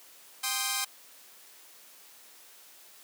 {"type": "chord", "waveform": "5% pulse", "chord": "C minor", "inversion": "second", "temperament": "equal with one note detuned", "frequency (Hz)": [790.4, 1046.5, 1244.5], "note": ["G5", "C6", "Eb6"], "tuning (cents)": [14, 0, 0], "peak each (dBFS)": [-21, -21, -22], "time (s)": [0.43, 0.85], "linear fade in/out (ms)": 10, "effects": ["white hiss -54 dBFS RMS until 3.03 s", "high-pass 300 Hz 12 dB/octave"]}